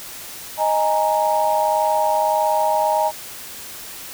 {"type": "chord", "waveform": "sine", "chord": "D# suspended fourth", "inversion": "none", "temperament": "equal", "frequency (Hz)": [622.3, 830.6, 932.3], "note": ["D#5", "G#5", "A#5"], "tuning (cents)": [0, 0, 0], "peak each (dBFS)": -20, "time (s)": [0.57, 3.12], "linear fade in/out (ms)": 50, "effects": ["white hiss -35 dBFS RMS until 4.13 s"]}